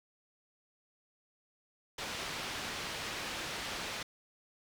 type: low-pass noise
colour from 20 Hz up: white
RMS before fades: -40 dBFS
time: 1.98-4.03 s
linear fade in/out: 5 ms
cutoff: 3900 Hz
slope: 12 dB/octave
effects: none